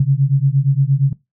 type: beating tone pair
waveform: sine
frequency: 133.6 / 142.2 Hz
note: C3 / C#3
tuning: +36 / +45 cents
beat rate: 8.6 Hz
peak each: -14 dBFS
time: 0-1.13 s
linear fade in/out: 5 ms
effects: noise-tail reverb RT60 0.2 s tail -20 dB re dry